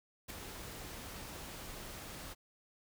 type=noise with ADSR envelope; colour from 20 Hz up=pink; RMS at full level=-40 dBFS; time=0.28-2.35 s; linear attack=24 ms; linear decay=3 ms; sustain=-7 dB; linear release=31 ms; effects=none